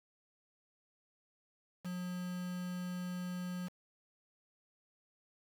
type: tone with quantisation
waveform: triangle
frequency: 180 Hz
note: F#3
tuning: 47 cents flat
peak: -36 dBFS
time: 1.84-3.69 s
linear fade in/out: 20 ms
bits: 8
effects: none